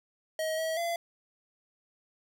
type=tone with pitch steps; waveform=square; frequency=633 / 643 / 681 Hz; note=D#5 / E5 / F5; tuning=+30 / -43 / -44 cents; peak=-30 dBFS; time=0.39-0.96 s; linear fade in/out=2 ms; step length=190 ms; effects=none